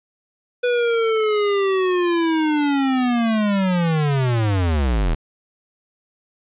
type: linear sweep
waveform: square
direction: down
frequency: 493.9 to 36.71 Hz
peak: -17 dBFS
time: 0.63-5.15 s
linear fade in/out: 10 ms
effects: resampled to 8000 Hz + 9-bit